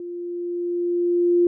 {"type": "tone with level ramp", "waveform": "sine", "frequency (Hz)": 349.2, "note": "F4", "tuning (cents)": 0, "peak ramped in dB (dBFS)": [-30, -13], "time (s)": [0, 1.47], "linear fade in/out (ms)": 2, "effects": []}